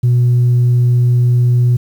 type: tone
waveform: sine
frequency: 122.3 Hz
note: B2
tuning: 16 cents flat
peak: -6 dBFS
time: 0.03-1.77 s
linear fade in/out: 10 ms
effects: tanh soft clip ceiling -6 dBFS + 7-bit